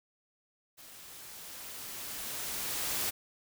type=noise with level ramp; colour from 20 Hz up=white; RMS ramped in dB=-52 to -32 dBFS; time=0.77-3.11 s; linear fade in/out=20 ms; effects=none